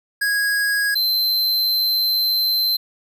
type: tone pair in turn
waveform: square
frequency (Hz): 1652 / 4097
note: G#6 / C8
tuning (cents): -10 / -37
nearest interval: octave + major third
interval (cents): 1573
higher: second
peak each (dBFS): -18 / -17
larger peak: second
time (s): 0.21-0.95 / 0.95-2.77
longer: second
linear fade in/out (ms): 10
effects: none